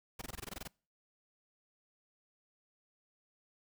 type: noise bursts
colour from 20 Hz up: pink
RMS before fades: -43 dBFS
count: 11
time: 0.19-0.676 s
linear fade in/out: 5 ms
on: 26 ms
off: 20 ms
effects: noise-tail reverb RT60 0.4 s tail -26 dB re dry